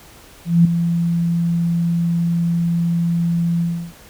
sine tone with ADSR envelope, 169.7 Hz, F3, 49 cents flat, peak -6 dBFS, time 0.45-3.93 s, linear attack 200 ms, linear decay 4 ms, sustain -9 dB, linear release 320 ms, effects pink hiss -44 dBFS RMS until 4.09 s

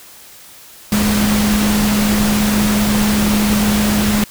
sine tone in noise, 209.1 Hz, G#3, 12 cents sharp, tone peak -13 dBFS, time 0.92-4.24 s, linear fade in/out 2 ms, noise pink, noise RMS -19 dBFS, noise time 0.92-4.24 s, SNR +3 dB, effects white hiss -40 dBFS RMS until 4.3 s

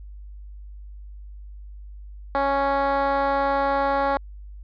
10% pulse tone with band-pass filter, 277.2 Hz, C#4, in tune, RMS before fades -22 dBFS, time 2.35-4.17 s, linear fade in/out 0 ms, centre 740 Hz, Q 1.3, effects added 50 Hz sine -37 dBFS peak until 4.63 s + resampled to 11025 Hz

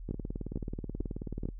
two click trains, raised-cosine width 3 ms, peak -24 / -21 dBFS, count 27 / 4, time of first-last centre 0.09-1.488 / 0.11-1.455 s, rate 18.6 / 2.23 Hz, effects noise-tail reverb RT60 0.1 s tail -25 dB re dry + added 40 Hz sine -40 dBFS peak until 1.59 s

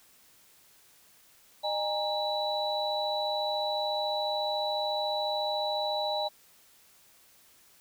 sine tone cluster, 610 / 816 / 930 / 3942 Hz, D#5 / G#5 / A#5 / B7, -34 / -31 / -4 / -4 cents, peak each -32 / -33 / -38 / -33 dBFS, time 1.63-6.29 s, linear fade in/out 20 ms, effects white hiss -60 dBFS RMS until 7.8 s

